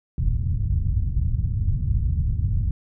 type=low-pass noise; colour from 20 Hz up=white; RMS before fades=-22 dBFS; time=0.18-2.71 s; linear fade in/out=2 ms; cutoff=110 Hz; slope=24 dB/octave; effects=none